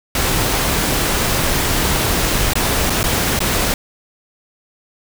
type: noise with dropouts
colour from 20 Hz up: pink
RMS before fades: -17 dBFS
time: 0.15-3.74 s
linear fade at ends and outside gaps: 2 ms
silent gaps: 2.535-2.554 / 2.898-2.902 / 3.031-3.039 / 3.391-3.404 s
effects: none